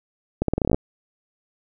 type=accelerating click train; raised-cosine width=2 ms; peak=-7 dBFS; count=11; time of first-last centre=0.42-0.745 s; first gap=63 ms; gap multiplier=0.84; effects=none